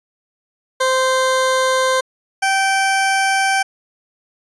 20% pulse tone pair in turn, 520 / 776.4 Hz, C5 / G5, -11 / -17 cents, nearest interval perfect fifth, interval 694 cents, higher second, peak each -9 dBFS, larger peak neither, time 0.8-2.01 / 2.42-3.63 s, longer neither, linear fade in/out 10 ms, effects resampled to 24000 Hz

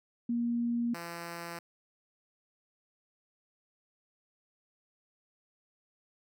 sine / 5% pulse tone pair in turn, 236.6 / 170.19 Hz, A#3 / F3, +26 / -44 cents, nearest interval tritone, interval 570 cents, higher first, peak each -28 dBFS, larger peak neither, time 0.29-0.94 / 0.94-1.59 s, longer neither, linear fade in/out 5 ms, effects none

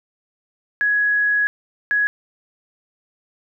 sine tone bursts at uneven times, 1673 Hz, G#6, 12 cents sharp, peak -15 dBFS, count 2, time 0.81-1.47 / 1.91-2.07 s, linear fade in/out 0 ms, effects none

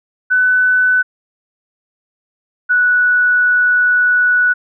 sine tone pair in turn, 1500 / 1475.1 Hz, F#6 / F#6, +23 / -6 cents, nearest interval unison, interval 29 cents, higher first, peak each -9 dBFS, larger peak neither, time 0.3-1.03 / 2.69-4.54 s, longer second, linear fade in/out 20 ms, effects none

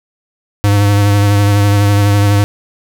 square tone with vibrato, 101.7 Hz, G#2, 36 cents flat, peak -8 dBFS, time 0.64-2.44 s, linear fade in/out 0 ms, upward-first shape triangle, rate 12 Hz, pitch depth 27 cents each way, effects none

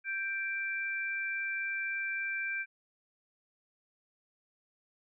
sine tone pair together, 1574.1 / 2349 Hz, G6 / D7, +7 / 0 cents, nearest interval perfect fifth, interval 693 cents, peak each -35 / -35 dBFS, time 0.04-2.66 s, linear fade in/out 50 ms, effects none

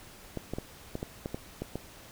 clicks, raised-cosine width 2 ms, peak -20 dBFS, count 9, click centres 0.373 / 0.536 / 0.585 / 0.954 / 1.029 / 1.259 / 1.345 / 1.62 / 1.756 s, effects pink hiss -51 dBFS RMS until 2.11 s

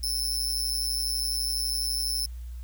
sawtooth tone with amplitude modulation, 5274 Hz, E8, in tune, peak -20 dBFS, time 0.03-2.26 s, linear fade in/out 5 ms, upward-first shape sine, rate 132 Hz, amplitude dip 95%, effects added 60 Hz sine -35 dBFS peak until 2.63 s + white hiss -60 dBFS RMS until 2.63 s

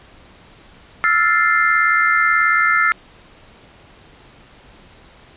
sine chord, F major seventh, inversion third, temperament equal, 1318.5 / 1396.9 / 1760 / 2093 Hz, E6 / F6 / A6 / C7, 0 / 0 / 0 / 0 cents, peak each -18 dBFS, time 1.04-2.92 s, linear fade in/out 0 ms, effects pink hiss -46 dBFS RMS until 5.36 s + resampled to 8000 Hz

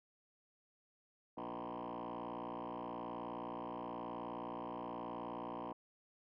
sine tone with frequency modulation, 630 Hz, D#5, 21 cents sharp, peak -39 dBFS, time 1.37-5.73 s, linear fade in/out 10 ms, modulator 59 Hz, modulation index 7.2, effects tanh soft clip ceiling -41 dBFS

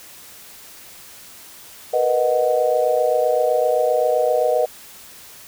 sine chord, B major seventh, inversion third, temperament equal, 466.2 / 493.9 / 622.3 / 740 Hz, A#4 / B4 / D#5 / F#5, 0 / 0 / 0 / 0 cents, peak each -25 / -19 / -19 / -23 dBFS, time 1.93-4.66 s, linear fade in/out 10 ms, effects white hiss -42 dBFS RMS until 5.47 s

